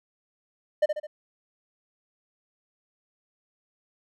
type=tone with echo; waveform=triangle; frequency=605 Hz; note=D#5; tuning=49 cents flat; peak=-15 dBFS; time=0.82-0.86 s; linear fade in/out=10 ms; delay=70 ms; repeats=3; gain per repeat=-6 dB; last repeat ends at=1.07 s; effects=none